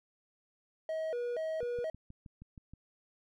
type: tone with vibrato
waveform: triangle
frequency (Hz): 554.4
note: C#5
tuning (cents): 0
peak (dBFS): -31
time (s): 0.89-1.9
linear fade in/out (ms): 2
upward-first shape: square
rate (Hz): 2.1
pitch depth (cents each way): 240
type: click train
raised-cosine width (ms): 5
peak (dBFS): -37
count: 8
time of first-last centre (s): 1.63-2.736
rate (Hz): 6.33
effects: none